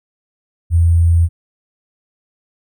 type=tone with sample-and-hold; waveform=sine; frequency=84.2 Hz; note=E2; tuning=37 cents sharp; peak=-8 dBFS; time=0.7-1.29 s; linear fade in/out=50 ms; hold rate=8820 Hz; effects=none